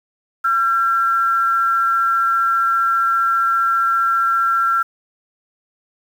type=tone pair together; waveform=sine; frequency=1357.5 / 1600 Hz; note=F6 / G6; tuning=-50 / +35 cents; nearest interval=minor third; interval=285 cents; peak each=-14 / -24 dBFS; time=0.44-4.83 s; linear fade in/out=10 ms; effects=7-bit